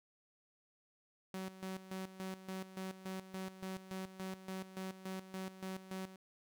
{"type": "tone with tremolo", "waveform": "sawtooth", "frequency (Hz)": 188.8, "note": "F#3", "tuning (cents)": 35, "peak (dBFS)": -37, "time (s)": [1.34, 6.16], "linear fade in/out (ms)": 2, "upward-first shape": "square", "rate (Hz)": 3.5, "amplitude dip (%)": 75, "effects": []}